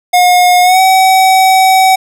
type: tone with pitch glide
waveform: square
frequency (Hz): 719 to 757.8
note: F#5 to F#5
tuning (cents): -50 to +41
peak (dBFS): -5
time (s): 0.13-1.96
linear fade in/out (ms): 10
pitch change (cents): +91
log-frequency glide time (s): 0.63-0.8
effects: none